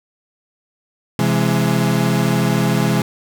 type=chord; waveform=35% pulse; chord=C augmented; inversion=none; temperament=equal with one note detuned; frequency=130.81 / 167.4 / 207.7 Hz; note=C3 / E3 / G#3; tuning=0 / +27 / 0 cents; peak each=-17 dBFS; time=1.19-3.02 s; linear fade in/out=2 ms; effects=none